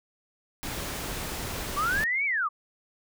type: noise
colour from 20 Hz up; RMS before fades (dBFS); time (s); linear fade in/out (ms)
pink; -34; 0.63-2.04; 0
type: linear two-way sweep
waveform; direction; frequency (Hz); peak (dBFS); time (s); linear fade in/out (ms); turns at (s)
sine; up then down; 1108.7 to 2324 to 1108.7; -24; 1.76-2.49; 20; 2.25
effects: none